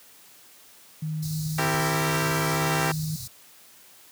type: tone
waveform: sine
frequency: 155.56 Hz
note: D#3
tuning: in tune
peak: -26 dBFS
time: 1.02-3.16 s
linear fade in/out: 5 ms
type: band-stop noise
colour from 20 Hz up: pink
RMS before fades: -35 dBFS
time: 1.22-3.28 s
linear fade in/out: 10 ms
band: 160 to 3900 Hz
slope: 96 dB/octave
type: chord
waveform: 10% pulse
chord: C dominant seventh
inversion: none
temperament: equal with one note detuned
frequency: 261.6 / 329.6 / 392 / 457.6 Hz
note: C4 / E4 / G4 / Bb4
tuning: 0 / 0 / 0 / -32 cents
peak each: -23 / -21 / -21 / -22 dBFS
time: 1.58-2.92 s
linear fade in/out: 5 ms
effects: white hiss -52 dBFS RMS until 4.11 s + high-pass 100 Hz 12 dB/octave